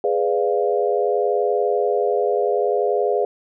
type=chord; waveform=sine; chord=G# diminished seventh; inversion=none; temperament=equal with one note detuned; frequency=415.3 / 495.9 / 587.3 / 698.5 Hz; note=G#4 / B4 / D5 / F5; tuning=0 / +7 / 0 / 0 cents; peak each=-20 / -22 / -25 / -24 dBFS; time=0.04-3.25 s; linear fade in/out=2 ms; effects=none